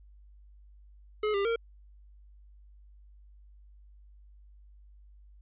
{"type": "tone with pitch steps", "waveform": "square", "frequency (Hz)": [424.9, 398.5, 460.8], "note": ["G#4", "G4", "A#4"], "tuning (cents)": [40, 28, -20], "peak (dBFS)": -27, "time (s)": [1.23, 1.56], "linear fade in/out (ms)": 5, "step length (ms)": 110, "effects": ["added 50 Hz sine -52 dBFS peak until 5.41 s", "resampled to 8000 Hz"]}